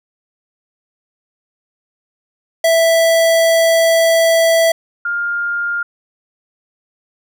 square / sine tone pair in turn, 659.3 / 1407.1 Hz, E5 / F6, 0 / +13 cents, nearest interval octave + minor second, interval 1313 cents, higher second, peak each -10 / -16 dBFS, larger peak first, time 2.64-4.72 / 5.05-5.83 s, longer first, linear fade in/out 5 ms, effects none

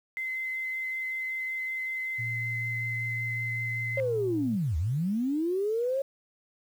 sine tone with vibrato, 2059 Hz, C7, 28 cents flat, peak -30 dBFS, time 0.17-4 s, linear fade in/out 0 ms, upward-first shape triangle, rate 5.3 Hz, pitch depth 11 cents each way
sine tone, 116.5 Hz, A#2, 1 cent flat, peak -33 dBFS, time 2.18-4.57 s, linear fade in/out 20 ms
sine linear two-way sweep, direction down then up, 554.4 to 71.6 to 554.4 Hz, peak -25 dBFS, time 3.97-6.02 s, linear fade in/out 5 ms, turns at 4.77 s
effects tanh soft clip ceiling -17 dBFS + 9-bit

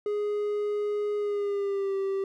triangle tone with pitch glide, 415.3 to 389.7 Hz, G#4 to G4, 0 to -10 cents, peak -24 dBFS, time 0.06-2.24 s, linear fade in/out 2 ms, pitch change -110 cents, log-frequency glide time 1.17-1.96 s, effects none

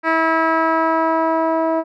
10% pulse tone with low-pass filter sweep, 324.2 Hz, E4, 29 cents flat, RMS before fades -17 dBFS, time 0.03-1.84 s, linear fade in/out 50 ms, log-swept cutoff 1900 to 710 Hz, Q 1.5, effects none

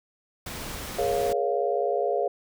pink noise, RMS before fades -36 dBFS, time 0.46-1.33 s, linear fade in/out 5 ms
sine chord, Bb minor seventh, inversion third, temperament equal with one note detuned, 415.3 / 474.6 / 554.4 / 698.5 Hz, Ab4 / Bb4 / Db5 / F5, 0 / +31 / 0 / 0 cents, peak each -28 / -29 / -28 / -28 dBFS, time 0.98-2.28 s, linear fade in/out 5 ms
effects none

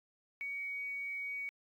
sine tone with quantisation, 2249 Hz, C#7, 24 cents sharp, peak -37 dBFS, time 0.41-1.49 s, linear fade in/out 0 ms, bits 11, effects AAC 64 kbps

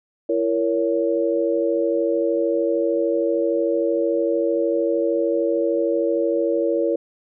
sine chord, A# diminished, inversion second, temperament just, 335.6 / 466.2 / 559.4 Hz, E4 / A#4 / C#5, +31 / 0 / +16 cents, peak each -22 dBFS, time 0.29-6.96 s, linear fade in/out 5 ms, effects none

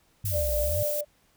sine exponential two-way sweep, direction down then up, 107.7 to 52.5 to 107.7 Hz, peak -28 dBFS, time 0.24-0.83 s, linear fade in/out 5 ms, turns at 0.57 s
violet noise, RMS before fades -32 dBFS, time 0.25-1.01 s, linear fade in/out 5 ms
sine tone with tremolo, 592 Hz, D5, 14 cents sharp, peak -25 dBFS, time 0.31-1.05 s, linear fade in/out 50 ms, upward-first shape sine, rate 4.3 Hz, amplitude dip 35%
effects pink hiss -65 dBFS RMS until 1.36 s

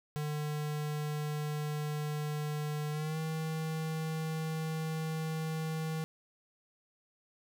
square tone with pitch glide, 150 to 158.92 Hz, D3 to D#3, +37 to +37 cents, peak -34 dBFS, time 0.16-6.04 s, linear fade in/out 0 ms, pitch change +100 cents, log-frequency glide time 2.91-3.18 s, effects none

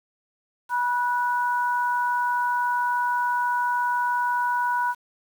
sine tone pair together, 973 / 1476.5 Hz, B5 / F#6, -26 / -4 cents, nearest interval perfect fifth, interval 722 cents, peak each -22 / -27 dBFS, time 0.69-4.95 s, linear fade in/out 50 ms, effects 8-bit

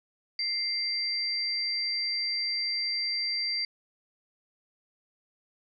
sine tone pair together, 2096 / 4705 Hz, C7 / D8, +2 / +2 cents, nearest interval octave + major second, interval 1400 cents, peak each -35 / -28 dBFS, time 0.39-3.65 s, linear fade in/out 2 ms, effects none

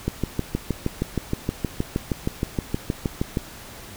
click train, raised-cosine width 3 ms, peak -9 dBFS, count 22, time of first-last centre 0.08-3.372 s, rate 6.38 Hz, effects pink hiss -41 dBFS RMS until 3.96 s

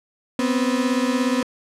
35% pulse beating tone pair, 246.9 / 263.9 Hz, B3 / C4, 0 / +15 cents, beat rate 17 Hz, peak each -19 / -21 dBFS, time 0.39-1.43 s, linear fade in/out 2 ms, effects low-pass 9000 Hz 12 dB/octave

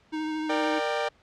square tone with vibrato, 311.1 Hz, D#4, in tune, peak -29 dBFS, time 0.12-0.8 s, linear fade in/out 20 ms, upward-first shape sine, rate 13 Hz, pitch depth 16 cents each way
sawtooth chord, G minor, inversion first, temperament equal with one note detuned, 466.2 / 595.5 / 784 Hz, Bb4 / D5 / G5, 0 / +24 / 0 cents, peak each -27 / -25 / -27 dBFS, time 0.49-1.09 s, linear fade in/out 10 ms
effects pink hiss -61 dBFS RMS until 1.22 s + low-pass 4000 Hz 12 dB/octave

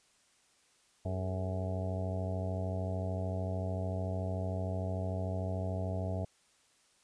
harmonic tone with a mistuned harmonic, 93.4 Hz, F#2, 17 cents sharp, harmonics 1 / 2 / 3 / 4 / 5 / 6 / 7 / 8 / 9, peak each -34 / -41 / -46 / -48 / -47 / -47 / -41 / -51 / -53 dBFS, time 1.05-6.25 s, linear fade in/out 5 ms, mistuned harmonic 4, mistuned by +120 cents, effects white hiss -68 dBFS RMS until 7.03 s + resampled to 22050 Hz

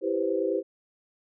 sine chord, C major seventh, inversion first, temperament equal with one note detuned, 331.3 / 392 / 493.9 / 523.3 Hz, E4 / G4 / B4 / C5, +9 / 0 / 0 / 0 cents, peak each -30 / -28 / -31 / -30 dBFS, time 0.01-0.63 s, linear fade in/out 50 ms, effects none

